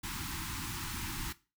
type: band-stop noise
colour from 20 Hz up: pink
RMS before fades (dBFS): -39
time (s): 0.03-1.33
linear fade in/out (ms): 10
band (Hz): 360 to 830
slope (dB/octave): 96
effects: noise-tail reverb RT60 0.3 s tail -17 dB re dry